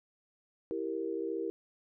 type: chord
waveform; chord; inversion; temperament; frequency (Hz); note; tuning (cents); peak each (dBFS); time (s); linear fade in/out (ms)
sine; E diminished; none; equal; 329.6 / 392 / 466.2; E4 / G4 / Bb4; 0 / 0 / 0; -37 / -37 / -37; 0.71-1.5; 0
effects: none